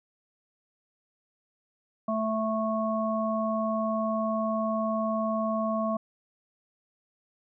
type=harmonic tone; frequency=220 Hz; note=A3; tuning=in tune; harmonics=1 / 3 / 5; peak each=-29 / -29 / -32 dBFS; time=2.08-5.97 s; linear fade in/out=5 ms; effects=none